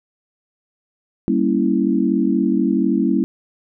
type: chord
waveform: sine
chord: G diminished seventh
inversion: none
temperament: equal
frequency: 196 / 233.1 / 277.2 / 329.6 Hz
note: G3 / Bb3 / Db4 / Fb4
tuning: 0 / 0 / 0 / 0 cents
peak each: -20 dBFS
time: 1.28-3.24 s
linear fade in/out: 0 ms
effects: none